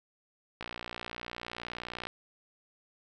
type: click train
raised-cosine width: 0.3 ms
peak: -22 dBFS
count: 88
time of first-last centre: 0.61-2.07 s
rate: 59.6 Hz
effects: none